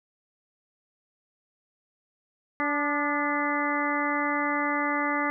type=harmonic tone with a mistuned harmonic; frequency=290 Hz; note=D4; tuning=22 cents flat; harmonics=1 / 2 / 3 / 4 / 5 / 6 / 7; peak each=-30 / -34 / -32 / -30 / -36 / -34 / -31 dBFS; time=2.6-5.3 s; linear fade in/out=0 ms; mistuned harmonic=4; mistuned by=+43 cents; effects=none